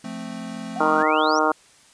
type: chord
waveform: square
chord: F major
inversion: none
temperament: equal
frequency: 174.61 / 220 / 261.6 Hz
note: F3 / A3 / C4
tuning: 0 / 0 / 0 cents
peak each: -38 / -34 / -36 dBFS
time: 0.04-1.03 s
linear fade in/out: 5 ms
type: exponential sweep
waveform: sine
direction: up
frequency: 694 to 6000 Hz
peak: -28 dBFS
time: 0.76-1.39 s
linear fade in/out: 2 ms
type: harmonic tone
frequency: 155 Hz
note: D#3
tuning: 6 cents flat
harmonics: 2 / 3 / 4 / 5 / 6 / 7 / 8 / 9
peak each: -25 / -25 / -25 / -25 / -25 / -25 / -25 / -25 dBFS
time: 0.8-1.52 s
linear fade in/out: 5 ms
effects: white hiss -53 dBFS RMS until 1.93 s + resampled to 22050 Hz